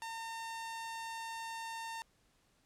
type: tone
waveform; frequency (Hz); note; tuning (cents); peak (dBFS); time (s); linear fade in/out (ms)
sawtooth; 909; A#5; -44; -37; 0.02-2.02; 0
effects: pink hiss -72 dBFS RMS until 2.65 s + low-pass 11000 Hz 12 dB/octave